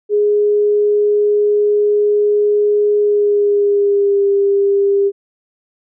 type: tone with pitch glide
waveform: sine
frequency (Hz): 415.3 to 399.1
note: G#4 to G4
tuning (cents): 0 to +31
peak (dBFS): -10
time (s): 0.09-5.12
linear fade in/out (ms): 50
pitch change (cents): -69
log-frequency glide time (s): 2.99-4.27
effects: none